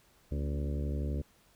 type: harmonic tone with a mistuned harmonic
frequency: 71.9 Hz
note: D2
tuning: 36 cents flat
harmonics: 1 / 2 / 3 / 4 / 5 / 6 / 7 / 8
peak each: -32 / -38 / -42 / -44 / -46 / -48 / -49 / -50 dBFS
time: 0.31-1.22 s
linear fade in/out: 10 ms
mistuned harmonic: 3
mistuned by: +76 cents
effects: pink hiss -65 dBFS RMS until 1.55 s